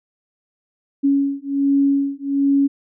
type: beating tone pair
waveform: sine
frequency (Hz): 277.8 / 279.1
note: C#4 / C#4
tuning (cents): +4 / +12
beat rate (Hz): 1.3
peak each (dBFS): -18 / -18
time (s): 1.03-2.68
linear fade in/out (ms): 20
effects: none